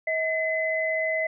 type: tone pair together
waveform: sine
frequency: 639 / 2029 Hz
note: D#5 / B6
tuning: +46 / +46 cents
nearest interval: octave + minor sixth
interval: 2000 cents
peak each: -26 dBFS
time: 0.07-1.27 s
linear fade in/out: 5 ms
effects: none